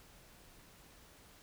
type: silence
effects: pink hiss -60 dBFS RMS until 1.42 s